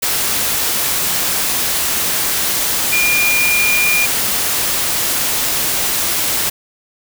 sine tone in noise, 2412 Hz, D7, 46 cents sharp, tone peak -13 dBFS, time 2.92-4.06 s, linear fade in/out 10 ms, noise white, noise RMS -17 dBFS, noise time 0.02-6.5 s, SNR +1 dB, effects none

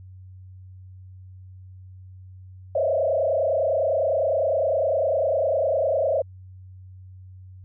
sine tone with frequency modulation, 593 Hz, D5, 17 cents sharp, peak -19 dBFS, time 2.75-6.22 s, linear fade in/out 5 ms, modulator 29.9 Hz, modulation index 2.4, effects added 93 Hz sine -41 dBFS peak until 7.64 s

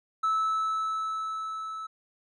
triangle tone with level ramp, 1306 Hz, E6, 17 cents flat, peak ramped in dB -20 to -33 dBFS, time 0.23-1.87 s, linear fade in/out 10 ms, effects tanh soft clip ceiling -18 dBFS + resampled to 24000 Hz

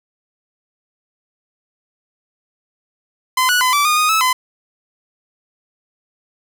sawtooth tone with pitch steps, 1025 / 1471 / 1014 / 1160 / 1224 / 1238 / 1301 / 1018 Hz, C6 / F#6 / B5 / D6 / D#6 / D#6 / E6 / C6, -36 / -11 / +45 / -22 / -29 / -9 / -23 / -48 cents, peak -9 dBFS, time 3.37-4.33 s, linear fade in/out 5 ms, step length 120 ms, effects none

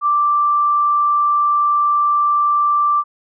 sine tone, 1174.7 Hz, D6, in tune, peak -12 dBFS, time 0.01-3.04 s, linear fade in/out 50 ms, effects none

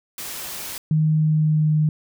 white noise, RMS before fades -32 dBFS, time 0.18-0.78 s, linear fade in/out 2 ms
sine tone with pitch glide, 155.56 to 153.42 Hz, D#3 to D#3, 0 to -24 cents, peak -15 dBFS, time 0.91-1.89 s, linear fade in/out 2 ms, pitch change -24 cents, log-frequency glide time 1.13-1.77 s
effects none

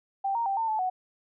sine tone with pitch steps, 784 / 930 / 784 / 901 / 869 / 741 Hz, G5 / A#5 / G5 / A5 / A5 / F#5, 0 / -4 / 0 / +41 / -22 / +2 cents, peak -25 dBFS, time 0.24-0.9 s, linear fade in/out 10 ms, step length 110 ms, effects none

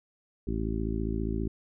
harmonic tone, 54.9 Hz, A1, 3 cents flat, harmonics 1 / 2 / 3 / 4 / 5 / 6 / 7, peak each -32 / -36 / -38 / -35 / -38 / -37 / -38 dBFS, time 0.47-1.48 s, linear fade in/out 5 ms, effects none

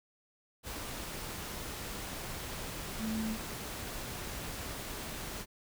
sine tone in noise, 220 Hz, A3, in tune, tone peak -33 dBFS, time 2.98-3.38 s, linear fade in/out 50 ms, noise pink, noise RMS -41 dBFS, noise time 0.63-5.46 s, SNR +5 dB, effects none

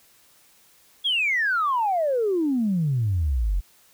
sine exponential sweep, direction down, 3416 to 41.79 Hz, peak -19 dBFS, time 1.04-3.61 s, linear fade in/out 20 ms, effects tanh soft clip ceiling -15 dBFS + white hiss -57 dBFS RMS until 3.93 s

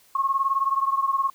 sine beating tone pair, 1084 / 1103 Hz, C#6 / C#6, -39 / -9 cents, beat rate 19 Hz, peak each -22 / -25 dBFS, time 0.15-1.3 s, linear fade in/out 5 ms, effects white hiss -57 dBFS RMS until 1.34 s

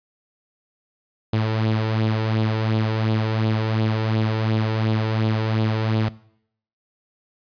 sawtooth tone with flanger, 110 Hz, A2, in tune, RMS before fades -21 dBFS, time 1.33-6.09 s, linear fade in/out 5 ms, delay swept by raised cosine 0.25 to 2.25 ms, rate 2.8 Hz, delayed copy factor +0.5, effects noise-tail reverb RT60 0.7 s tail -21 dB re dry + resampled to 11025 Hz

